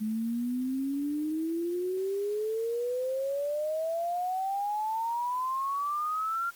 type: exponential sweep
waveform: sine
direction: up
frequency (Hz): 212.9 to 1396.9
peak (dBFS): -28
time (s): 0-6.51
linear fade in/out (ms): 20
effects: white hiss -54 dBFS RMS until 6.55 s + Opus 32 kbps